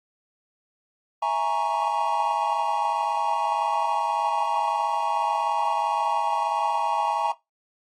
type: chord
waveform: triangle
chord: A# half-diminished seventh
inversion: second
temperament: equal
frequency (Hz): 659.3 / 830.6 / 932.3 / 1108.7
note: E5 / G#5 / A#5 / C#6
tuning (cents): 0 / 0 / 0 / 0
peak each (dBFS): -30 / -24 / -24 / -28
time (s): 1.22-7.32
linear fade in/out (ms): 5
effects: noise-tail reverb RT60 0.2 s tail -20 dB re dry + AAC 32 kbps